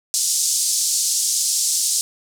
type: band-pass noise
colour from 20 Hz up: white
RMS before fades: -20 dBFS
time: 0.14-2.01 s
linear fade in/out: 0 ms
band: 5000 to 8900 Hz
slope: 24 dB/octave
effects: none